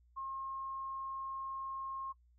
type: tone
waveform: sine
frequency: 1073 Hz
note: C6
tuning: 43 cents sharp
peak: -39 dBFS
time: 0.16-2.13 s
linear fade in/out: 20 ms
effects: noise-tail reverb RT60 0.1 s tail -21 dB re dry + added 60 Hz sine -64 dBFS peak until 2.38 s